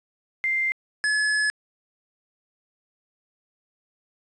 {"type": "tone pair in turn", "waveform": ["sine", "square"], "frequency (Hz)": [2093, 1706.9], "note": ["C7", "G#6"], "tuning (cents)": [0, 47], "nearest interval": "major third", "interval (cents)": 353, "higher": "first", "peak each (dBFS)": -21, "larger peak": "neither", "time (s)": [[0.44, 0.72], [1.04, 1.5]], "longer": "second", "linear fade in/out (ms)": 0, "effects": ["resampled to 22050 Hz", "9-bit"]}